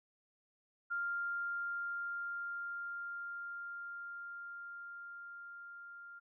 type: tone with level ramp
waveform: sine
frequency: 1396.9 Hz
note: F6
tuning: in tune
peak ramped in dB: -34 to -49 dBFS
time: 0.9-6.2 s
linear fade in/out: 20 ms
effects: none